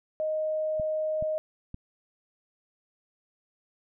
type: tone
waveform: sine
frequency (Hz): 622.3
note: D#5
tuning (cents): 0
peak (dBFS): -26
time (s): 0.2-1.38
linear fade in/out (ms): 0
type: clicks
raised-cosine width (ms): 5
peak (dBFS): -26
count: 3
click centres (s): 0.798 / 1.225 / 1.744
effects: none